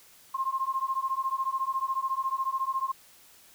sine beating tone pair, 1057 / 1071 Hz, C6 / C6, +17 / +40 cents, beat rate 14 Hz, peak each -30 dBFS, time 0.34-2.92 s, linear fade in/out 10 ms, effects white hiss -56 dBFS RMS until 3.54 s

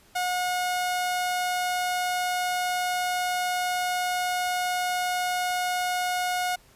sawtooth tone, 724 Hz, F#5, 38 cents flat, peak -21 dBFS, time 0.15-6.56 s, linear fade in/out 10 ms, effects pink hiss -57 dBFS RMS until 6.75 s + resampled to 32000 Hz

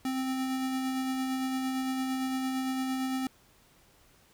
square tone with tremolo, 261.6 Hz, C4, in tune, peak -29 dBFS, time 0.05-3.27 s, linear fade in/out 2 ms, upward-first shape sine, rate 8.8 Hz, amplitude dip 25%, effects pink hiss -62 dBFS RMS until 4.33 s

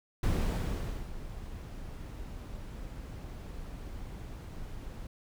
brown noise with ADSR envelope, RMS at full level -27 dBFS, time 0.23-5.07 s, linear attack 4 ms, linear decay 850 ms, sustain -15 dB, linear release 3 ms, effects none

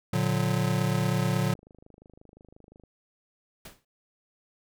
square chord, Bb augmented, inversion none, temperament just, 116.54 / 145.68 / 182.1 Hz, Bb2 / D3 / F#3, 0 / -14 / -27 cents, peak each -29 dBFS, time 0.13-1.54 s, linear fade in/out 5 ms
click train, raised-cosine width 2 ms, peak -39 dBFS, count 59, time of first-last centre 0.58-2.837 s, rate 25.7 Hz
pink noise with exponential decay, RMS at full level -40 dBFS, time 3.65-3.85 s, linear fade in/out 5 ms, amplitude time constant 42 ms
effects none

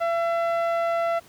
sawtooth tone with low-pass filter, 675 Hz, E5, 41 cents sharp, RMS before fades -24 dBFS, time 0-1.2 s, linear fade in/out 20 ms, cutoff 1600 Hz, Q 0.73, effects pink hiss -52 dBFS RMS until 1.28 s + high-pass 80 Hz 12 dB/octave

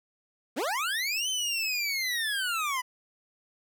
25% pulse linear two-way sweep, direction up then down, 200 to 3100 to 975 Hz, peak -24 dBFS, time 0.56-2.82 s, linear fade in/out 20 ms, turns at 1.29 s, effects none

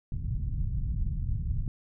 pink low-pass noise, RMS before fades -30 dBFS, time 0.12-1.68 s, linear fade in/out 2 ms, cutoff 140 Hz, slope 24 dB/octave, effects none

